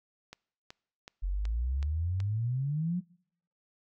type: click train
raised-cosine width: 0.2 ms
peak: -27 dBFS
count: 6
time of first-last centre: 0.33-2.203 s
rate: 2.67 Hz
type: exponential sweep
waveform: sine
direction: up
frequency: 43.77 to 185 Hz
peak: -28 dBFS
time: 1.22-3.01 s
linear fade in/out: 20 ms
effects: noise-tail reverb RT60 0.7 s tail -25 dB re dry